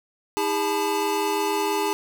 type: tone cluster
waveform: square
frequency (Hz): 319 / 405.1 / 869 / 986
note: D#4 / G#4 / A5 / B5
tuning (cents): +43 / -43 / -22 / -3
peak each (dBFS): -31 / -26 / -27 / -33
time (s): 0.37-1.93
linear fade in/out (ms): 0
effects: none